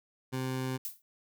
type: tone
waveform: 20% pulse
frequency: 130 Hz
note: C3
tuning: 11 cents flat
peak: -27 dBFS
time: 0.32-0.78 s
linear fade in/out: 20 ms
type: noise with exponential decay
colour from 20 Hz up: violet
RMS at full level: -33 dBFS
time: 0.85-1.02 s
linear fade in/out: 1 ms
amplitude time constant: 36 ms
effects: none